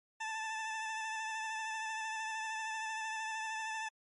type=tone with vibrato; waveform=20% pulse; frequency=880 Hz; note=A5; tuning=in tune; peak=-32 dBFS; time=0.2-3.89 s; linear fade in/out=10 ms; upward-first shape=sine; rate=13 Hz; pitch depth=24 cents each way; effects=low-pass 8000 Hz 12 dB/octave + MP3 48 kbps